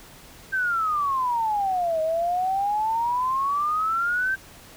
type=exponential two-way sweep; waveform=sine; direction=down then up; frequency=1577 to 628 to 1577 Hz; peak=-21 dBFS; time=0.52-4.36 s; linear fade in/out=20 ms; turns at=2.01 s; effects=pink hiss -47 dBFS RMS until 4.76 s